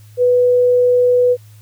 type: tone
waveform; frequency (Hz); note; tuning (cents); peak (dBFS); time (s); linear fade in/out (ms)
sine; 493.9; B4; 0; -9; 0.17-1.37; 50
effects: added 106 Hz sine -39 dBFS peak until 1.61 s + white hiss -52 dBFS RMS until 1.61 s